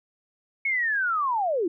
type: linear sweep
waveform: sine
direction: down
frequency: 2217 to 311.1 Hz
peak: -22 dBFS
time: 0.65-1.68 s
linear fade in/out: 5 ms
effects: none